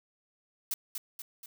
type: noise with echo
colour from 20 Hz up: blue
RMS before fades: -32 dBFS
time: 0.71-0.74 s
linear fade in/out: 2 ms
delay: 240 ms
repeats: 3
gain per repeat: -5 dB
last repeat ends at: 1.46 s
effects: none